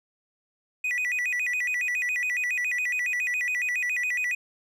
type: tone with vibrato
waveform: triangle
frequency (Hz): 2211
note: C#7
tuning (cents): -5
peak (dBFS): -23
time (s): 0.84-4.35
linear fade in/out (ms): 5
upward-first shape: square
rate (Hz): 7.2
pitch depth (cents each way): 210
effects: none